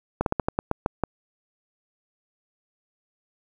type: slowing click train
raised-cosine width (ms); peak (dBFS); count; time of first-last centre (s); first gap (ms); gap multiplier
1; -8; 9; 0.21-1.037; 52; 1.19
effects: 8-bit